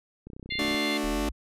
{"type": "click train", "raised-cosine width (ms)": 3, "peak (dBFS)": -29, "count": 16, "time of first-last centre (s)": [0.27, 0.745], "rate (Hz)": 31.6}
{"type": "harmonic tone", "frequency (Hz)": 698.5, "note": "F5", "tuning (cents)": 0, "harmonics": [3, 4, 5, 6], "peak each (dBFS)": [-31, -39, -35, -36], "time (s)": [0.5, 0.98], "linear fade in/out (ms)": 10}
{"type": "chord", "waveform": "sawtooth", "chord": "D major", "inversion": "second", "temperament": "just", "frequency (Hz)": [220.2, 293.7, 367.1], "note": ["A3", "D4", "F#4"], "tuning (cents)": [2, 0, -14], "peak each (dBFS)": [-29, -25, -31], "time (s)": [0.59, 1.29], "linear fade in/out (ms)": 2}
{"type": "exponential sweep", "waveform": "sine", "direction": "up", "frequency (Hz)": [34.37, 58.27], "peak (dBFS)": -31, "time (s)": [1.03, 1.32], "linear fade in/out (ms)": 20}
{"effects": ["resampled to 32000 Hz"]}